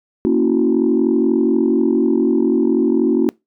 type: chord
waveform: sine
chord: F# dominant seventh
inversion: first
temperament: equal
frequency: 233.1 / 277.2 / 329.6 / 370 Hz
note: A#3 / C#4 / E4 / F#4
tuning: 0 / 0 / 0 / 0 cents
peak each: -17 dBFS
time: 0.25-3.29 s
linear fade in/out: 0 ms
effects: noise-tail reverb RT60 0.2 s tail -25 dB re dry + tanh soft clip ceiling -5 dBFS